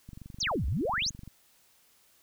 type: click train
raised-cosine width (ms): 5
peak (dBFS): -32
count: 29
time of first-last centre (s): 0.09-1.276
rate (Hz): 23.6
type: exponential two-way sweep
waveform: sine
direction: down then up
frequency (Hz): 7030 to 55.8 to 7030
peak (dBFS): -27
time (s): 0.4-1.1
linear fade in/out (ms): 10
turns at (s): 0.66
effects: white hiss -64 dBFS RMS until 2.22 s